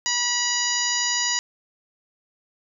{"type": "harmonic tone", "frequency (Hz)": 972, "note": "B5", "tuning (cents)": -28, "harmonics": [1, 2, 3, 4, 5, 6, 7], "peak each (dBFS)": [-32, -28, -30, -32, -27, -30, -26], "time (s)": [0.06, 1.39], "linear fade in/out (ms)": 0, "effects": []}